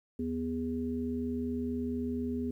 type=harmonic tone; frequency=82.1 Hz; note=E2; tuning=6 cents flat; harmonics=1 / 3 / 5; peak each=-41 / -32 / -39 dBFS; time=0.19-2.51 s; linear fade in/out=5 ms; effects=11-bit